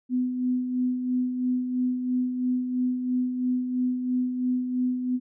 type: tone with tremolo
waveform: sine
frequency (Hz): 251.3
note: B3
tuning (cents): +30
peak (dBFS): -21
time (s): 0.09-5.2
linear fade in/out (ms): 50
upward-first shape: sine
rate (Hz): 3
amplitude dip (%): 50
effects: none